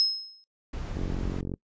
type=tone with exponential decay; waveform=sine; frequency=5160 Hz; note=E8; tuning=38 cents flat; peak=-17 dBFS; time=0-0.44 s; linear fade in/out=0 ms; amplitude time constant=95 ms
type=noise; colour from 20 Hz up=brown; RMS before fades=-34 dBFS; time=0.73-1.41 s; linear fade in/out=5 ms
type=click train; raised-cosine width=3 ms; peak=-20 dBFS; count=27; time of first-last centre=0.97-1.539 s; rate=45.7 Hz
effects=noise-tail reverb RT60 0.1 s tail -24 dB re dry + resampled to 16000 Hz